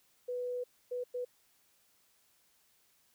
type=tone bursts at uneven times; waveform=sine; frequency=494 Hz; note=B4; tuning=in tune; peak=-34 dBFS; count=3; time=0.28-0.64 / 0.91-1.04 / 1.14-1.25 s; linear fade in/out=10 ms; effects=white hiss -70 dBFS RMS until 3.14 s